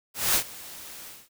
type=noise with ADSR envelope; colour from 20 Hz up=white; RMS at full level=-21 dBFS; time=0.14-1.29 s; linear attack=210 ms; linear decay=82 ms; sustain=-21 dB; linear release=220 ms; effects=none